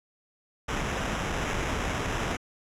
pink noise with sample-and-hold, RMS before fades -30 dBFS, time 0.68-2.37 s, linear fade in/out 10 ms, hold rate 4410 Hz, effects low-pass 8000 Hz 12 dB/octave

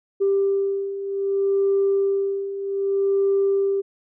sine beating tone pair, 393.7 / 394.34 Hz, G4 / G4, +8 / +10 cents, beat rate 0.64 Hz, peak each -24 / -19 dBFS, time 0.2-3.82 s, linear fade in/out 20 ms, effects tanh soft clip ceiling -12 dBFS

